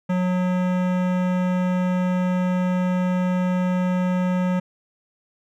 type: tone with hard clipping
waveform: sine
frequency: 182 Hz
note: F#3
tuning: 28 cents flat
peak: -21 dBFS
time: 0.09-4.6 s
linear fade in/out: 10 ms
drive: 18 dB
effects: none